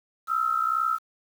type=tone pair together; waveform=sine; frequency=1286 / 1348.1 Hz; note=E6 / E6; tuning=-43 / +38 cents; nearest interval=minor second; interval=81 cents; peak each=-25 / -25 dBFS; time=0.27-0.99 s; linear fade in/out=50 ms; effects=8-bit